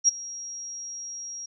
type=tone with ADSR envelope; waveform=sine; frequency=5640 Hz; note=F8; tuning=16 cents sharp; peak=-13 dBFS; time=0.04-1.46 s; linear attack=42 ms; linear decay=16 ms; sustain=-21 dB; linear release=7 ms; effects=none